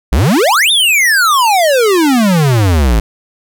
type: exponential two-way sweep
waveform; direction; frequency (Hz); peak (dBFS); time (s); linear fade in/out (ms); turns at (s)
square; up then down; 51.3 to 3729 to 51.3; -8; 0.12-3; 5; 0.71
effects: none